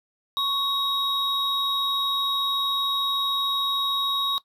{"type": "tone pair together", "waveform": "triangle", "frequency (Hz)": [1108.7, 3792], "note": ["C#6", "A#7"], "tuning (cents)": [0, 29], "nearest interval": "octave + major sixth", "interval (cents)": 2129, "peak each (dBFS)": [-26, -23], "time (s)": [0.37, 4.38], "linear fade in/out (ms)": 0, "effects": ["noise-tail reverb RT60 0.1 s tail -17 dB re dry"]}